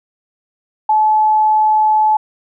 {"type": "tone", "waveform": "sine", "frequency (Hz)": 861, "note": "A5", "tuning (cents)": -38, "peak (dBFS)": -9, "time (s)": [0.89, 2.17], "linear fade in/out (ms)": 5, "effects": []}